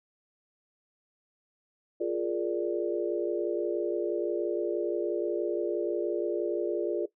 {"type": "chord", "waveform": "sine", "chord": "Bb dominant seventh", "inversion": "second", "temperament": "equal", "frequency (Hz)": [349.2, 415.3, 466.2, 587.3], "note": ["F4", "Ab4", "Bb4", "D5"], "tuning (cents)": [0, 0, 0, 0], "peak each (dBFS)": [-30, -33, -34, -34], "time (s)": [2, 7.06], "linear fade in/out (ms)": 10, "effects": ["noise-tail reverb RT60 0.1 s tail -17 dB re dry"]}